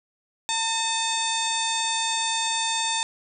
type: harmonic tone with a mistuned harmonic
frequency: 903 Hz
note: A5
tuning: 45 cents sharp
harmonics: 1 / 2 / 3 / 4 / 5 / 6 / 7 / 8 / 9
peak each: -28 / -35 / -33 / -28 / -35 / -40 / -36 / -32 / -33 dBFS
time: 0.49-3.03 s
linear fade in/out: 0 ms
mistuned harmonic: 3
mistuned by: -91 cents
effects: none